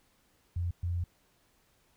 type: tone bursts at uneven times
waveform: sine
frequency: 87.1 Hz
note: F2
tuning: 4 cents flat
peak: -29 dBFS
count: 2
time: 0.56-0.71 / 0.83-1.04 s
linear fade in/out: 5 ms
effects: pink hiss -69 dBFS RMS until 1.96 s